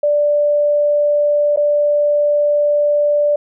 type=tone with dropouts; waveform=sine; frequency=587.3 Hz; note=D5; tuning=in tune; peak=-11 dBFS; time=0.03-3.36 s; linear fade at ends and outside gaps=5 ms; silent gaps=1.562-1.572 s; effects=none